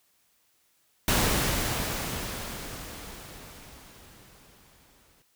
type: noise with exponential decay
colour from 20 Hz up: pink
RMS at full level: -23 dBFS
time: 1.08-5.22 s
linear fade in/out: 1 ms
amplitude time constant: 900 ms
effects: white hiss -68 dBFS RMS until 5.35 s